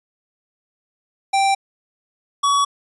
square tone pair in turn, 784 / 1130.2 Hz, G5 / C#6, 0 / +33 cents, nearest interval tritone, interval 633 cents, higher second, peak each -15 dBFS, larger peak neither, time 1.33-1.55 / 2.43-2.65 s, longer neither, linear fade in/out 10 ms, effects resampled to 24000 Hz

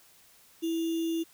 sine tone with sample-and-hold, 329.6 Hz, E4, in tune, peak -27 dBFS, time 0.62-1.24 s, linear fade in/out 20 ms, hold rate 3150 Hz, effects white hiss -59 dBFS RMS until 1.33 s

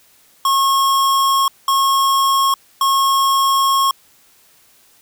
square tone bursts at uneven times, 1088 Hz, C#6, 33 cents flat, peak -13 dBFS, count 3, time 0.45-1.48 / 1.68-2.54 / 2.81-3.91 s, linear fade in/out 2 ms, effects white hiss -52 dBFS RMS until 5.01 s

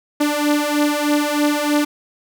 sawtooth beating tone pair, 293 / 296.2 Hz, D4 / D4, -4 / +15 cents, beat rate 3.2 Hz, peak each -16 / -14 dBFS, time 0.2-1.85 s, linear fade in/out 10 ms, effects none

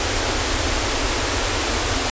pink band-stop noise, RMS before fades -21 dBFS, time 0-2.1 s, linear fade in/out 2 ms, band 110 to 240 Hz, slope 96 dB/octave, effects resampled to 16000 Hz

